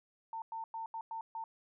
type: tone bursts at uneven times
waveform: sine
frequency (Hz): 900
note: A5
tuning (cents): +39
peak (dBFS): -38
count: 6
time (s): 0.33-0.42 / 0.52-0.64 / 0.74-0.86 / 0.94-1.01 / 1.11-1.21 / 1.35-1.44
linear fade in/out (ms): 2
effects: none